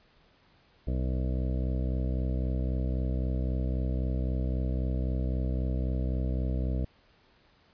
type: harmonic tone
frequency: 63.8 Hz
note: C2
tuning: 43 cents flat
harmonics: 1 / 2 / 3 / 4 / 5 / 7 / 8 / 9 / 10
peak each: -28 / -34 / -38 / -40 / -42 / -45 / -46 / -47 / -48 dBFS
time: 0.87-6.85 s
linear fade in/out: 5 ms
effects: pink hiss -63 dBFS RMS until 7.73 s + resampled to 11025 Hz

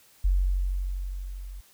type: tone with level ramp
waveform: sine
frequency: 46.25 Hz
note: F#1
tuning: in tune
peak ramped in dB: -18 to -37 dBFS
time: 0.24-1.61 s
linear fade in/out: 10 ms
effects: white hiss -58 dBFS RMS until 1.73 s

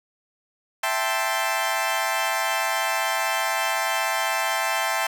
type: chord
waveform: 20% pulse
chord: A minor seventh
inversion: second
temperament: equal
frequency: 659.3 / 784 / 880 / 1046.5 Hz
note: E5 / G5 / A5 / C6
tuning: 0 / 0 / 0 / 0 cents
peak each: -23 dBFS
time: 0.83-5.07 s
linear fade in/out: 5 ms
effects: none

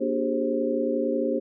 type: tone cluster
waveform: sine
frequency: 239.1 / 294.1 / 378.8 / 409.8 / 531 Hz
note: A#3 / D4 / F#4 / G#4 / C5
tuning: +44 / +3 / +41 / -23 / +25 cents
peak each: -29 / -29 / -31 / -30 / -27 dBFS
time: 0-1.4 s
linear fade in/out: 20 ms
effects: none

